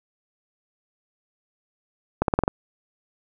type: accelerating click train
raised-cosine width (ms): 1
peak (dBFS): -5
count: 6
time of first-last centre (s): 2.22-2.479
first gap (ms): 62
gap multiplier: 0.91
effects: none